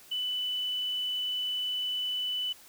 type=tone with quantisation; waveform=sine; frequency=2990 Hz; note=F#7; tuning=17 cents sharp; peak=-29 dBFS; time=0.11-2.53 s; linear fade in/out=10 ms; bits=9; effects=white hiss -54 dBFS RMS until 2.68 s